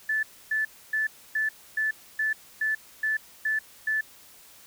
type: tone bursts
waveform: sine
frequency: 1746 Hz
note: A6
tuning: 14 cents flat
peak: -23 dBFS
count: 10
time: 0.09-4.01 s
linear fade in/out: 5 ms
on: 140 ms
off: 280 ms
effects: white hiss -52 dBFS RMS until 4.66 s